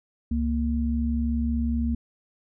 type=tone pair together; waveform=sine; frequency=69.3 / 233.1 Hz; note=C#2 / A#3; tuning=0 / 0 cents; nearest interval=octave + major sixth; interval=2100 cents; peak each=-25 dBFS; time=0.31-1.95 s; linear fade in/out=5 ms; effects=none